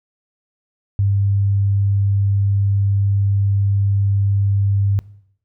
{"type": "tone", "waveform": "sine", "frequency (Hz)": 99.6, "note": "G2", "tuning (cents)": 28, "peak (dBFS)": -13, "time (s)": [0.99, 4.99], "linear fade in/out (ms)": 0, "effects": ["noise-tail reverb RT60 0.7 s tail -21 dB re dry"]}